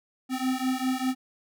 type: beating tone pair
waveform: square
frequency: 256.1 / 261.1 Hz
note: C4 / C4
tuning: -37 / -3 cents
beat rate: 5 Hz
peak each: -29 dBFS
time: 0.29-1.15 s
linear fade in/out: 50 ms
effects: none